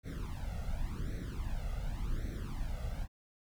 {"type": "noise with flanger", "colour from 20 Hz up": "brown", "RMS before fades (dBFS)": -37, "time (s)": [0.03, 3.08], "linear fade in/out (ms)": 50, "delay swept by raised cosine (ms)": [0.5, 1.5], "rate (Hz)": 0.89, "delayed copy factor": 0.95, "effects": []}